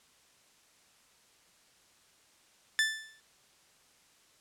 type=tone with exponential decay; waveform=sawtooth; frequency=1760 Hz; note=A6; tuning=in tune; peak=-19 dBFS; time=2.79-3.2 s; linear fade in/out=0 ms; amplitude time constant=88 ms; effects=white hiss -64 dBFS RMS until 4.4 s + low-pass 9000 Hz 12 dB/octave